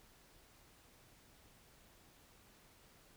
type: silence
effects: pink hiss -65 dBFS RMS until 3.16 s